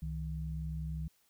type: tone pair together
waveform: sine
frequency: 66.43 / 158 Hz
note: C2 / D#3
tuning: +27 / +27 cents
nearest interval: octave + minor third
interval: 1500 cents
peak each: -38 / -38 dBFS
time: 0.02-1.08 s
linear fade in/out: 5 ms
effects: white hiss -71 dBFS RMS until 1.29 s